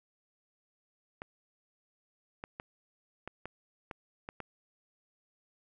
clicks, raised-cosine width 0.5 ms, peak -25 dBFS, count 8, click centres 1.219 / 2.439 / 2.599 / 3.276 / 3.456 / 3.912 / 4.289 / 4.403 s, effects none

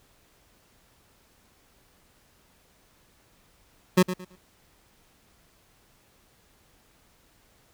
25% pulse tone with echo, 183 Hz, F#3, 19 cents flat, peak -11 dBFS, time 3.97-4.03 s, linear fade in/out 10 ms, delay 110 ms, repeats 3, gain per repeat -12 dB, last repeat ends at 4.36 s, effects pink hiss -62 dBFS RMS until 7.73 s

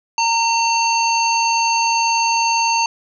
harmonic tone with a mistuned harmonic, 906 Hz, A#5, 50 cents flat, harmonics 1 / 3 / 5 / 7, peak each -16 / -21 / -23 / -24 dBFS, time 0.18-2.86 s, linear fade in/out 2 ms, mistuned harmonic 1, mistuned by +27 cents, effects none

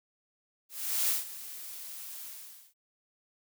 blue noise with ADSR envelope, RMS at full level -27 dBFS, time 0.69-2.74 s, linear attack 400 ms, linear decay 150 ms, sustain -16 dB, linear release 500 ms, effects none

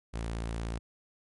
sawtooth tone, 56.6 Hz, A1, 50 cents sharp, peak -29 dBFS, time 0.13-0.79 s, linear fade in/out 20 ms, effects MP3 48 kbps

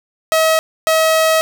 sawtooth tone bursts at uneven times, 640 Hz, D#5, 49 cents sharp, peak -7 dBFS, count 2, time 0.32-0.59 / 0.87-1.41 s, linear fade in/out 0 ms, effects none

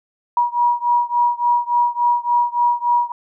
sine beating tone pair, 959 / 962.5 Hz, A#5 / B5, +49 / -45 cents, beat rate 3.5 Hz, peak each -17 / -18 dBFS, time 0.37-3.12 s, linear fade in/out 2 ms, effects none

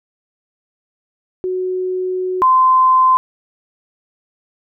sine tone pair in turn, 369.1 / 1033.8 Hz, F#4 / C6, -4 / -21 cents, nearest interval octave + tritone, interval 1783 cents, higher second, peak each -17 / -8 dBFS, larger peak second, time 1.44-2.42 / 2.42-3.17 s, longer first, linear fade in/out 0 ms, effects none

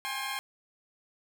15% pulse tone cluster, 795 / 833 / 1065 Hz, G5 / G#5 / C6, +24 / +5 / +30 cents, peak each -32 / -33 / -29 dBFS, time 0.05-0.39 s, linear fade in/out 0 ms, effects none

